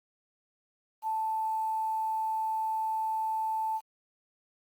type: tone with quantisation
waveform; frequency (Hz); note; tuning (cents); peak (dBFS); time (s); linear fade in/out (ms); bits
sine; 880; A5; 0; -28; 1.02-3.81; 50; 9
effects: Opus 24 kbps